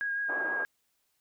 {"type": "tone with vibrato", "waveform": "sine", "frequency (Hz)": 1635, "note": "G#6", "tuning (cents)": -28, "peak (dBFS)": -29, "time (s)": [0.01, 0.65], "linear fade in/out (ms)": 0, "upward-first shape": "triangle", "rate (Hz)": 6.3, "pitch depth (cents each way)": 21}
{"type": "band-pass noise", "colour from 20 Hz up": "pink", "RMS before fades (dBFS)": -39, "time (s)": [0.28, 0.65], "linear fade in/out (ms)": 20, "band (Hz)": [350, 1300], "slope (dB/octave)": 24}
{"effects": ["white hiss -75 dBFS RMS until 1.2 s"]}